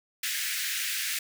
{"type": "high-pass noise", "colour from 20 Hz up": "pink", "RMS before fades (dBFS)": -31, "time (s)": [0.23, 1.19], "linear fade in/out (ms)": 5, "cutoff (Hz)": 1600, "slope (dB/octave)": 48, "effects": []}